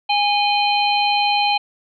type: harmonic tone with a mistuned harmonic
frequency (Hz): 823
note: G#5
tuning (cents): -16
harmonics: 1 / 3 / 4 / 5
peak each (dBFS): -17 / -22 / -23 / -24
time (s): 0.09-1.58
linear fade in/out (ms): 10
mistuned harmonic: 4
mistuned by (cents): -110
effects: none